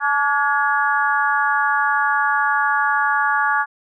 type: harmonic tone with a mistuned harmonic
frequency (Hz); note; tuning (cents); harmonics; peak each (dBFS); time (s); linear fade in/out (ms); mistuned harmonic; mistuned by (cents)
287; D4; -40; 3 / 4 / 5 / 6; -21 / -21 / -21 / -21; 0-3.66; 50; 6; -52
effects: none